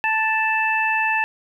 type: harmonic tone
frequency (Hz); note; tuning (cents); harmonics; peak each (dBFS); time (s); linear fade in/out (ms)
880; A5; 0; 1 / 2 / 3; -22 / -22 / -22; 0.04-1.24; 0
effects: 9-bit